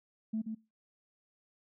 sine tone with echo, 220 Hz, A3, in tune, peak -30 dBFS, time 0.33-0.42 s, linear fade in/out 10 ms, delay 130 ms, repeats 1, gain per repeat -5 dB, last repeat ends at 0.55 s, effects noise-tail reverb RT60 0.3 s tail -24 dB re dry + tanh soft clip ceiling -26 dBFS

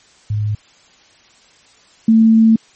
sine tone pair in turn, 105.4 / 223.3 Hz, G#2 / A3, +26 / +26 cents, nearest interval octave + minor second, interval 1300 cents, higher second, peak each -15 / -6 dBFS, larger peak second, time 0.3-0.55 / 2.08-2.56 s, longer second, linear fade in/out 5 ms, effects white hiss -49 dBFS RMS until 2.75 s + MP3 32 kbps

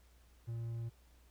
triangle tone, 115.9 Hz, A#2, 10 cents flat, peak -36 dBFS, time 0.47-0.9 s, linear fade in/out 20 ms, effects added 60 Hz sine -62 dBFS peak until 1.3 s + pink hiss -70 dBFS RMS until 1.3 s

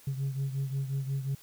sine beating tone pair, 135.3 / 140.9 Hz, C#3 / C#3, -42 / +29 cents, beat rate 5.6 Hz, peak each -29 / -34 dBFS, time 0.07-1.35 s, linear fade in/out 5 ms, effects tanh soft clip ceiling -26 dBFS + white hiss -56 dBFS RMS until 1.42 s

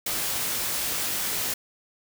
white noise with comb filter, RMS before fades -28 dBFS, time 0.06-1.54 s, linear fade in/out 5 ms, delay 19 ms, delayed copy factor +0.5, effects none

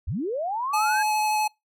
sine linear sweep, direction up, 51.9 to 1661.2 Hz, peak -25 dBFS, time 0.07-1.03 s, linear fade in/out 10 ms
square tone with vibrato, 854 Hz, G#5, 48 cents sharp, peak -22 dBFS, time 0.73-1.48 s, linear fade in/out 10 ms, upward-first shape sine, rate 12 Hz, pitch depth 10 cents each way
effects noise-tail reverb RT60 0.2 s tail -26 dB re dry

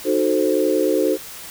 sine chord, D# diminished seventh, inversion none, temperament equal with one note detuned, 307.9 / 370 / 440 / 523.3 Hz, D#4 / F#4 / A4 / C5, -18 / 0 / 0 / 0 cents, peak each -21 dBFS, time 0.04-1.18 s, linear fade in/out 50 ms, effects white hiss -36 dBFS RMS until 1.5 s

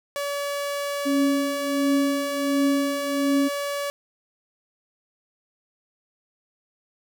sawtooth tone, 570 Hz, C#5, 48 cents sharp, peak -22 dBFS, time 0.16-3.9 s, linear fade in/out 0 ms
sine tone with tremolo, 277.2 Hz, C#4, in tune, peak -17 dBFS, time 1.05-3.49 s, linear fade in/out 20 ms, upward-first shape triangle, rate 1.4 Hz, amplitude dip 90%
effects none

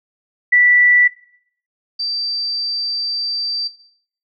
sine tone pair in turn, 1964 / 4671 Hz, B6 / D8, -10 / -10 cents, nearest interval octave + minor third, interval 1500 cents, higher second, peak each -8 / -19 dBFS, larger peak first, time 0.52-1.08 / 1.99-3.68 s, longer second, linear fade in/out 10 ms, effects noise-tail reverb RT60 0.6 s tail -17 dB re dry

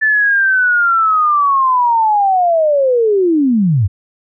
sine linear sweep, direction down, 1760 to 85.9 Hz, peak -9 dBFS, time 0.01-3.88 s, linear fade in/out 20 ms, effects none

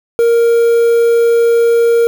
triangle tone with quantisation, 466.2 Hz, A#4, in tune, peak -5 dBFS, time 0.19-2.07 s, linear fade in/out 0 ms, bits 5, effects none

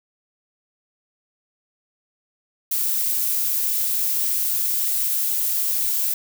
violet noise, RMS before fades -22 dBFS, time 2.71-6.14 s, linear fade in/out 5 ms, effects none

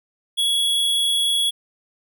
square tone, 3354 Hz, G#7, 16 cents sharp, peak -18 dBFS, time 0.37-1.51 s, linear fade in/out 20 ms, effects none

